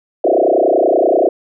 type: tone with frequency modulation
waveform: sine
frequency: 513 Hz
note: C5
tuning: 34 cents flat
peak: -9 dBFS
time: 0.24-1.29 s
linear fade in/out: 5 ms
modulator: 30.4 Hz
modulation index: 6
effects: none